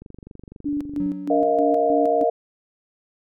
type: click train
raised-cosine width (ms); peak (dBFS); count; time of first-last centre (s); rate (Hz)
3; -27; 26; 0.02-1.062; 24
type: tone with tremolo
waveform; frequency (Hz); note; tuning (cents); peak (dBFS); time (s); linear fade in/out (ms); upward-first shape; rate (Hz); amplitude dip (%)
sine; 290; D4; -22; -21; 0.65-2.24; 10; square; 3.2; 65
type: tone with exponential decay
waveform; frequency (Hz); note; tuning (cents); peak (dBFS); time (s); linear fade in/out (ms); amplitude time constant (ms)
triangle; 184.7; F#3; -3; -24; 1-1.92; 0; 200
type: chord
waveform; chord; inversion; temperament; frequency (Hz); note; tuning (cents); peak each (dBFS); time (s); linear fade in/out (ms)
sine; Bb suspended fourth; none; equal with one note detuned; 466.2 / 632.8 / 698.5; Bb4 / Eb5 / F5; 0 / +29 / 0; -21; 1.3-2.3; 5
effects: none